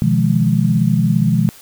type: chord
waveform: sine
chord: F half-diminished seventh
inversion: second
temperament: just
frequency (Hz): 125.72 / 157.15 / 174.61 / 209.5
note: Cb3 / Eb3 / F3 / Ab3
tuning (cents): +31 / +18 / 0 / +15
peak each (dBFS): -17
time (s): 0.02-1.49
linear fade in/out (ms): 0
effects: white hiss -42 dBFS RMS until 1.61 s